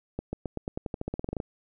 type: accelerating click train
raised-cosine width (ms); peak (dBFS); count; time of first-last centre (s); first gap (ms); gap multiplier
2; -18; 17; 0.19-1.402; 140; 0.91
effects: none